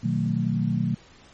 sine chord, B dominant seventh, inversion none, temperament equal with one note detuned, 123.47 / 155.56 / 185 / 223.6 Hz, B2 / D#3 / F#3 / A3, 0 / 0 / 0 / +28 cents, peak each -27 dBFS, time 0.03-0.95 s, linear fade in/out 10 ms, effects pink hiss -52 dBFS RMS until 1.33 s + MP3 32 kbps

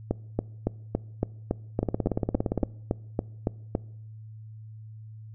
two click trains, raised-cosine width 2 ms, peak -12 / -11 dBFS, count 15 / 14, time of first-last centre 1.83-2.635 / 0.11-3.751 s, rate 17.4 / 3.57 Hz, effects noise-tail reverb RT60 0.8 s tail -23 dB re dry + added 109 Hz sine -41 dBFS peak until 5.34 s

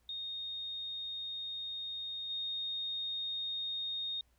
sine tone with level steps, 3700 Hz, A#7, 14 cents flat, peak -38 / -35 dBFS, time 0.09-4.21 s, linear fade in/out 2 ms, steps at 2.29 s, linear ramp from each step 20 ms, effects added 60 Hz sine -69 dBFS peak until 4.38 s + pink hiss -75 dBFS RMS until 4.38 s

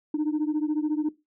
sine beating tone pair, 299.2 / 313.2 Hz, D4 / D#4, +32 / +11 cents, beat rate 14 Hz, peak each -23 / -26 dBFS, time 0.14-1.09 s, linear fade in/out 5 ms, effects noise-tail reverb RT60 0.2 s tail -18 dB re dry + tanh soft clip ceiling -20 dBFS

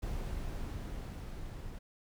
brown noise with level ramp, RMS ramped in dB -37 to -44 dBFS, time 0.02-1.79 s, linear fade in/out 10 ms, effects none

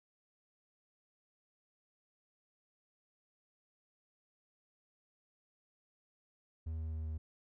triangle tone with pitch steps, 80.2 / 79.65 / 79.1 / 78.55 Hz, E2 / D#2 / D#2 / D#2, -47 / +41 / +29 / +17 cents, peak -35 dBFS, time 6.66-7.18 s, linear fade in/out 10 ms, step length 130 ms, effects none

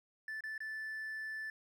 triangle tone with dropouts, 1754 Hz, A6, 6 cents flat, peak -37 dBFS, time 0.28-1.5 s, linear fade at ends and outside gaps 2 ms, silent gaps 0.407-0.437 / 0.579-0.604 s, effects tanh soft clip ceiling -33 dBFS

